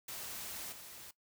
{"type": "noise with level steps", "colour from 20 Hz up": "white", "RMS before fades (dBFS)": [-44, -51], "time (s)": [0.08, 1.11], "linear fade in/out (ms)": 5, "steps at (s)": 0.72, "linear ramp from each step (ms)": 5, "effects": ["noise-tail reverb RT60 0.1 s tail -18 dB re dry"]}